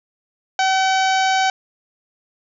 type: harmonic tone with a mistuned harmonic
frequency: 762 Hz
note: G5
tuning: 49 cents flat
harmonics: 1 / 2 / 3 / 4 / 5 / 6 / 7 / 8 / 9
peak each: -16 / -22 / -26 / -28 / -30 / -32 / -33 / -34 / -35 dBFS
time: 0.59-1.5 s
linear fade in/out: 2 ms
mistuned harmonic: 7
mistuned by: +32 cents
effects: none